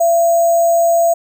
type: tone with sample-and-hold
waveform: sine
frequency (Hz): 675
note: E5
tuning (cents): +41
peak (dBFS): -9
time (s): 0-1.14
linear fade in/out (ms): 10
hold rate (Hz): 7350
effects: none

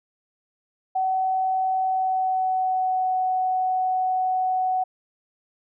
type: tone with pitch glide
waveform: sine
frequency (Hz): 755 to 744.6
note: F#5 to F#5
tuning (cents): +35 to +11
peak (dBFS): -20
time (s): 0.95-4.84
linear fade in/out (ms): 10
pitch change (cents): -24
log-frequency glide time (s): 1.86-3.14
effects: none

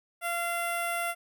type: tone with notch filter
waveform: 10% pulse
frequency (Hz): 688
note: F5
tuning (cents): -26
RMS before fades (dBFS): -31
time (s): 0.21-1.15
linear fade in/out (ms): 50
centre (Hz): 4300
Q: 0.71
effects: none

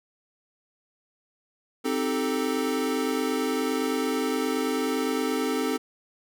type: chord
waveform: square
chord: A half-diminished seventh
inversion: first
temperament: equal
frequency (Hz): 261.6 / 311.1 / 392 / 440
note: C4 / Eb4 / G4 / A4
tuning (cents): 0 / 0 / 0 / 0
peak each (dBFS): -29 / -32 / -34 / -30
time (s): 1.84-5.78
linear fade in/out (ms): 20
effects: none

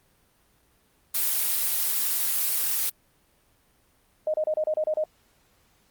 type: noise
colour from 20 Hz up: blue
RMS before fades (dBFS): -25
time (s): 1.14-2.9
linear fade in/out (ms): 10
type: tone bursts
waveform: sine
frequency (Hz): 619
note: D#5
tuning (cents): -9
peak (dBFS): -22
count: 8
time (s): 4.27-5.039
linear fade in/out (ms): 2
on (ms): 69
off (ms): 31
effects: pink hiss -64 dBFS RMS until 5.9 s + Opus 32 kbps

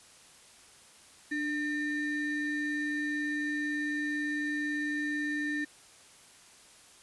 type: ring-modulated tone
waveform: triangle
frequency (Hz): 1051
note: C6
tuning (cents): +7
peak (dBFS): -25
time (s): 1.31-5.65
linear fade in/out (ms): 10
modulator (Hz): 755
effects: white hiss -56 dBFS RMS until 7.02 s + resampled to 24000 Hz

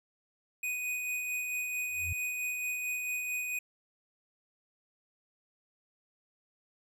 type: tone with tremolo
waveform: square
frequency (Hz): 2489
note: D#7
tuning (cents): 0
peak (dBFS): -32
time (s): 0.63-3.59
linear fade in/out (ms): 5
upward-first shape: sine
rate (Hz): 4.5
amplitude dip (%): 30
type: tone with exponential growth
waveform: sine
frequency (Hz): 87.31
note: F2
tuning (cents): 0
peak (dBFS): -30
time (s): 1.89-2.13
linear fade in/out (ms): 5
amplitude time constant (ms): 51
effects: none

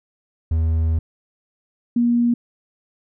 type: tone pair in turn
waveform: triangle / sine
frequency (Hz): 80.7 / 238.2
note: E2 / A#3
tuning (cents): -36 / +38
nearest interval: octave + perfect fifth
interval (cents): 1874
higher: second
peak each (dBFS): -14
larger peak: neither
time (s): 0.51-0.99 / 1.96-2.34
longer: first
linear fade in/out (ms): 5
effects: none

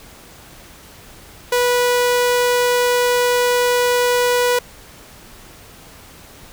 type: tone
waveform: sawtooth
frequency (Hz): 490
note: B4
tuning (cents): -14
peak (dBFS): -10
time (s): 1.52-4.59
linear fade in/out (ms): 5
effects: pink hiss -42 dBFS RMS until 6.52 s

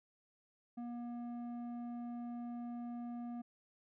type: tone with low-pass filter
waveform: square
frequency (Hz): 239.1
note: A#3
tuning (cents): +44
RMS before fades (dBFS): -44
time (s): 0.77-3.42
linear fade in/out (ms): 10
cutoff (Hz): 690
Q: 0.96
effects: none

